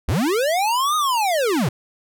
square linear two-way sweep, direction up then down, 55 to 1260 to 102.3 Hz, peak -18 dBFS, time 0.08-1.69 s, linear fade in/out 5 ms, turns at 0.96 s, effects none

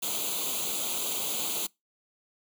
white noise with comb filter, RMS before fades -31 dBFS, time 0.02-1.67 s, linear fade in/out 10 ms, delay 0.28 ms, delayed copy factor +0.85, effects noise-tail reverb RT60 0.2 s tail -24 dB re dry + high-pass 200 Hz 12 dB/octave

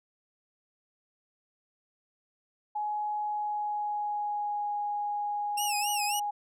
sine tone with pitch glide, 840 to 826.5 Hz, G#5 to G#5, +19 to -9 cents, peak -29 dBFS, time 2.75-6.31 s, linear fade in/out 10 ms, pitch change -28 cents, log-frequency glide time 3.18-4.74 s
15% pulse tone with vibrato, 2700 Hz, E7, 41 cents sharp, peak -23 dBFS, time 5.57-6.2 s, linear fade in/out 10 ms, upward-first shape sine, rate 3.7 Hz, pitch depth 140 cents each way
effects none

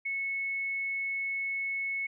sine tone, 2200 Hz, C#7, 14 cents flat, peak -30 dBFS, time 0.05-2.07 s, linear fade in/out 10 ms, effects none

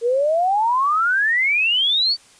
sine exponential sweep, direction up, 455.2 to 4633 Hz, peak -15 dBFS, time 0.01-2.17 s, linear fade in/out 50 ms, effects white hiss -50 dBFS RMS until 2.39 s + resampled to 22050 Hz

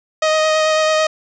sawtooth tone with vibrato, 625 Hz, D#5, 8 cents sharp, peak -9 dBFS, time 0.22-1.07 s, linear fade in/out 5 ms, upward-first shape sine, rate 9.1 Hz, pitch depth 12 cents each way, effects resampled to 16000 Hz + 7-bit

